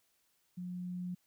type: tone with level ramp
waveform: sine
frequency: 179.4 Hz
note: F3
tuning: 47 cents sharp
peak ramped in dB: -39 to -36 dBFS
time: 0.57-1.15 s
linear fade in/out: 10 ms
effects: white hiss -75 dBFS RMS until 1.26 s